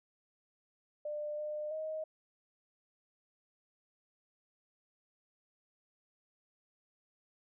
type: tone with pitch steps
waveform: sine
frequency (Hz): 597 / 603 / 627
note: D5 / D5 / D#5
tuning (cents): +28 / +46 / +13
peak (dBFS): -36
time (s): 1.05-2.04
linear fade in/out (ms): 5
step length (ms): 330
effects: none